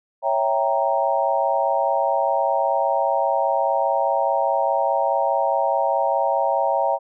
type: chord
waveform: sine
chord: C# diminished seventh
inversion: none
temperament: equal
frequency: 554.4 / 659.3 / 784 / 932.3 Hz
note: C#5 / E5 / G5 / Bb5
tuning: 0 / 0 / 0 / 0 cents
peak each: -23 dBFS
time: 0.22-6.99 s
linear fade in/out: 50 ms
effects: none